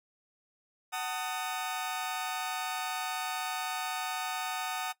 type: chord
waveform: sawtooth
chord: D# diminished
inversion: first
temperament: just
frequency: 746.7 / 896 / 1244.5 Hz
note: F#5 / A5 / D#6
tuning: +16 / +31 / 0 cents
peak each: -32 / -35 / -35 dBFS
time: 0.92-4.93 s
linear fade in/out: 20 ms
effects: noise-tail reverb RT60 0.1 s tail -18 dB re dry